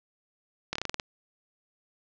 slowing click train, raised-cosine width 0.2 ms, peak -13 dBFS, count 8, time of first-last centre 0.73-0.998 s, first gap 25 ms, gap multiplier 1.14, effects resampled to 16000 Hz + 7-bit

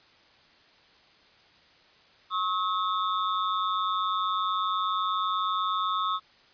square ring-modulated tone, 1188 Hz, D6, 20 cents sharp, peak -23 dBFS, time 2.3-6.2 s, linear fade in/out 50 ms, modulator 95.9 Hz, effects white hiss -58 dBFS RMS until 6.53 s + resampled to 11025 Hz

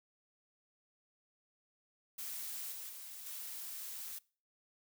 blue noise with level steps, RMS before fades -43 / -46 / -49 / -45 dBFS, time 2.18-4.19 s, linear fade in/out 10 ms, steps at 2.72 / 2.89 / 3.26 s, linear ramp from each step 2 ms, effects noise-tail reverb RT60 0.4 s tail -23 dB re dry

